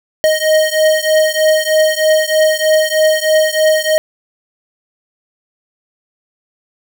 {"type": "beating tone pair", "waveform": "square", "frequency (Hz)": [622.3, 625.5], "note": ["D#5", "D#5"], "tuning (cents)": [0, 9], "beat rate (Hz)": 3.2, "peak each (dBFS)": [-13, -14], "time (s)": [0.24, 3.98], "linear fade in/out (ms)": 0, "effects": []}